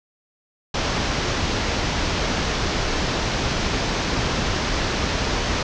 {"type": "low-pass noise", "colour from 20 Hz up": "pink", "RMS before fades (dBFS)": -23, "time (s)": [0.74, 5.63], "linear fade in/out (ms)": 5, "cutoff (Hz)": 6300, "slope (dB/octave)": 48, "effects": []}